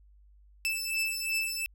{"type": "beating tone pair", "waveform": "sawtooth", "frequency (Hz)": [2637, 2639.8], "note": ["E7", "E7"], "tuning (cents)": [0, 2], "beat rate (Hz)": 2.8, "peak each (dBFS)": -29, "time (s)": [0.65, 1.66], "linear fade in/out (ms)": 0, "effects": ["added 50 Hz sine -55 dBFS peak until 1.74 s"]}